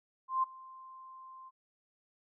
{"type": "tone with ADSR envelope", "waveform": "sine", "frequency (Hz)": 1046.5, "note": "C6", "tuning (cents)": 0, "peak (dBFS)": -25, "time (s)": [0.28, 1.51], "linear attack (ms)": 150, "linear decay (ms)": 14, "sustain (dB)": -23, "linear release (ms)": 34, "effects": []}